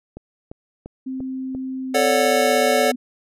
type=click train; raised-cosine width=2 ms; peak=-21 dBFS; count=5; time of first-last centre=0.17-1.549 s; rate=2.9 Hz
type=tone with pitch glide; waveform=sine; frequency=261.6 to 249.6 Hz; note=C4 to B3; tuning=0 to +19 cents; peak=-25 dBFS; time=1.06-2.96 s; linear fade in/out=10 ms; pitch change=-81 cents; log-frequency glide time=1.82-2.53 s
type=chord; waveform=square; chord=D major seventh; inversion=second; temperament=just; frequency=440.5 / 550.6 / 587.3 / 734.2 Hz; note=A4 / C#5 / D5 / F#5; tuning=+2 / -12 / 0 / -14 cents; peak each=-22 dBFS; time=1.94-2.92 s; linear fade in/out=10 ms
effects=resampled to 32000 Hz